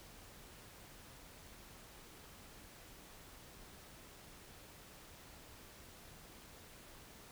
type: silence
effects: pink hiss -57 dBFS RMS until 7.31 s